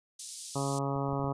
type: high-pass noise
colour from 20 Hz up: white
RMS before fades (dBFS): -39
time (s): 0.19-0.79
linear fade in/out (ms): 5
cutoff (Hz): 4100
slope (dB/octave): 24
type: harmonic tone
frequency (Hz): 138.59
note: C#3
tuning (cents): 0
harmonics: 1 / 2 / 3 / 4 / 5 / 6 / 7 / 8 / 9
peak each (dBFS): -33 / -36 / -38 / -39 / -40 / -41 / -41 / -42 / -43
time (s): 0.55-1.33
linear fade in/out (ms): 10
type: clicks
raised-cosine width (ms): 5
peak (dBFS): -36 / -39 / -31 / -33 / -31 / -37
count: 6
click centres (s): 0.961 / 1.088 / 1.131 / 1.197 / 1.243 / 1.281
effects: resampled to 22050 Hz